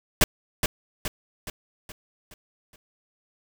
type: noise with echo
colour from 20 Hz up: pink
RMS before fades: -17 dBFS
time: 0.21-0.24 s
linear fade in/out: 2 ms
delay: 420 ms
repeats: 6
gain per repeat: -6 dB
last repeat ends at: 2.76 s
effects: none